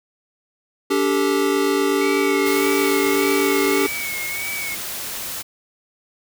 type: chord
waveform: square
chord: D suspended fourth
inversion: none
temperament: equal with one note detuned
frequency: 287.3 / 392 / 440 Hz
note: D4 / G4 / A4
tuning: -38 / 0 / 0 cents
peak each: -22 / -20 / -25 dBFS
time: 0.9-3.87 s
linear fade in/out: 10 ms
type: tone with vibrato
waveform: sine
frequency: 2217 Hz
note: C#7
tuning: in tune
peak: -26 dBFS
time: 2.01-4.75 s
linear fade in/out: 5 ms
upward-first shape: sine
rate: 1.7 Hz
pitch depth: 54 cents each way
type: noise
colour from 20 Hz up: white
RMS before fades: -29 dBFS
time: 2.45-5.43 s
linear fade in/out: 20 ms
effects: none